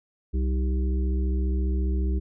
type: harmonic tone with a mistuned harmonic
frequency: 64.9 Hz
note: C2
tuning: 13 cents flat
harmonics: 1 / 3 / 5 / 6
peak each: -22 / -34 / -36 / -38 dBFS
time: 0.33-2.2 s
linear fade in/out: 20 ms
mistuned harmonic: 5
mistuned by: -53 cents
effects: none